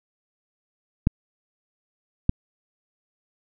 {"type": "clicks", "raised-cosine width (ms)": 5, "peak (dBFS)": -5, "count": 2, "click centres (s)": [1.071, 2.294], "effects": []}